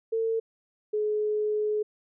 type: tone pair in turn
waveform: sine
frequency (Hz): 450.2 / 423.9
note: A4 / G#4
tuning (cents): +40 / +35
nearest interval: minor second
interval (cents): 105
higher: first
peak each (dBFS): -24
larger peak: neither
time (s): 0.12-0.4 / 0.93-1.83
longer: second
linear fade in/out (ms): 10
effects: none